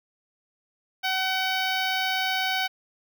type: tone with notch filter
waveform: 10% pulse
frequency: 756 Hz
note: F#5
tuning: 37 cents sharp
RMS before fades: -26 dBFS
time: 1.03-2.68 s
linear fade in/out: 20 ms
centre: 9200 Hz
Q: 0.62
effects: none